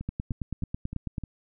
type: two click trains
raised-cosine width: 5 ms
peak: -18 / -23 dBFS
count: 11 / 5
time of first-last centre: 0.09-1.182 / 0.01-1.237 s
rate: 9.16 / 3.26 Hz
effects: none